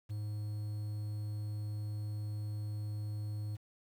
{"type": "tone with quantisation", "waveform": "triangle", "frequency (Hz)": 105.2, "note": "G#2", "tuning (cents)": 23, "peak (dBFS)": -34, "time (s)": [0.09, 3.57], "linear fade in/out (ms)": 20, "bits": 10, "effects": []}